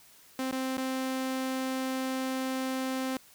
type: tone with dropouts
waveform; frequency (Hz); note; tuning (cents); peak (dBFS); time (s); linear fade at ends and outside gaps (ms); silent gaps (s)
sawtooth; 261.6; C4; 0; -26; 0.39-3.17; 2; 0.512-0.525 / 0.771-0.778
effects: white hiss -57 dBFS RMS until 3.34 s